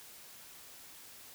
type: silence
effects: white hiss -53 dBFS RMS until 1.34 s